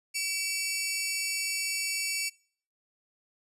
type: tone pair together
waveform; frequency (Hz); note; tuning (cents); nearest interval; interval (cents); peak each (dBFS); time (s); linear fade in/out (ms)
15% pulse; 2285 / 2684; D7 / E7; -48 / +31; minor third; 279; -24 / -27; 0.14-2.3; 20
effects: noise-tail reverb RT60 0.5 s tail -24 dB re dry + resampled to 32000 Hz